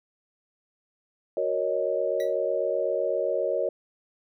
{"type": "chord", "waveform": "sine", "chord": "D# minor seventh", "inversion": "first", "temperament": "equal", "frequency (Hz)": [370, 466.2, 554.4, 622.3], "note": ["F#4", "A#4", "C#5", "D#5"], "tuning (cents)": [0, 0, 0, 0], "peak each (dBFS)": [-32, -30, -27, -29], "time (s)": [1.37, 3.69], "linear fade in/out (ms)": 2}
{"type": "tone with exponential decay", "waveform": "25% pulse", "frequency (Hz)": 1946, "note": "B6", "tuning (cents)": -26, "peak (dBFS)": -32, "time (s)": [2.2, 2.36], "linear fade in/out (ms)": 1, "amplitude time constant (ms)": 33}
{"effects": []}